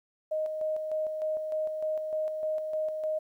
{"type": "tone with tremolo", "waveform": "sine", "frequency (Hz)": 622.3, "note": "D#5", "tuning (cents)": 0, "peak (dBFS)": -27, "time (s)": [0.31, 3.19], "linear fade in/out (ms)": 10, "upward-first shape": "square", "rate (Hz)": 3.3, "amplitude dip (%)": 40, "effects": ["11-bit"]}